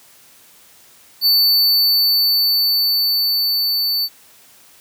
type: tone with level ramp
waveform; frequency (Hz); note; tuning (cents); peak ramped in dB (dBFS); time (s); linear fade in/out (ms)
square; 4500; C#8; +25; -11 to -17; 1.21-4.09; 50
effects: white hiss -48 dBFS RMS until 4.8 s + high-pass 60 Hz 12 dB/octave